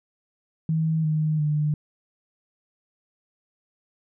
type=tone with pitch steps; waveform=sine; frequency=159.8 / 154.89 / 150.14 Hz; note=D#3 / D#3 / D3; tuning=+47 / -8 / +39 cents; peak=-20 dBFS; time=0.69-1.74 s; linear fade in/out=2 ms; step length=350 ms; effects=none